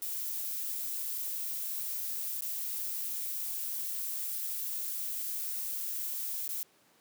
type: noise with dropouts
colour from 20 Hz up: violet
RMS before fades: -36 dBFS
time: 0.02-6.63 s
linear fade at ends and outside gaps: 0 ms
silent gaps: 2.408-2.422 / 6.478-6.491 s
effects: pink hiss -65 dBFS RMS until 7 s + high-pass 200 Hz 12 dB/octave